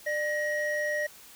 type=tone pair together; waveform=triangle; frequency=597.6 / 1893 Hz; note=D5 / A#6; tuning=+30 / +26 cents; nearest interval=octave + minor sixth; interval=1996 cents; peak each=-28 dBFS; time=0.06-1.07 s; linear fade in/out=10 ms; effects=white hiss -51 dBFS RMS until 1.35 s